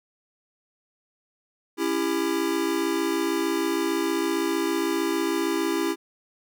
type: chord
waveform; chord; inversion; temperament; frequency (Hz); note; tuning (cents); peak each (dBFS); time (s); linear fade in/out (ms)
square; C# diminished; none; just; 277.2 / 332.6 / 399.1; C#4 / E4 / G4; 0 / +16 / +31; -31 / -26 / -29; 1.77-5.96; 50
effects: none